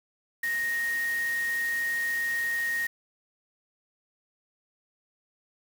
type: tone in noise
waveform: sine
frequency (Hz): 1864.7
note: A#6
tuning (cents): 0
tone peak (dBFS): -26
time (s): 0.43-2.87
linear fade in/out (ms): 5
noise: white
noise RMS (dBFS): -41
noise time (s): 0.43-2.87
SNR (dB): +12
effects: none